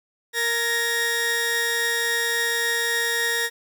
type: tone cluster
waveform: sawtooth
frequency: 465.6 / 1690 / 1866 Hz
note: A#4 / G#6 / A#6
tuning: -2 / +30 / +1 cents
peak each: -25 / -27 / -19 dBFS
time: 0.33-3.5 s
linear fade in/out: 50 ms
effects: 9-bit